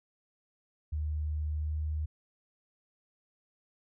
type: tone with pitch glide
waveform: sine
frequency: 76.1 to 76.76 Hz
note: D#2 to D#2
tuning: -38 to -23 cents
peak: -30 dBFS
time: 0.92-2.06 s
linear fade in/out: 10 ms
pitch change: +15 cents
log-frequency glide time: 1.59-1.73 s
effects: none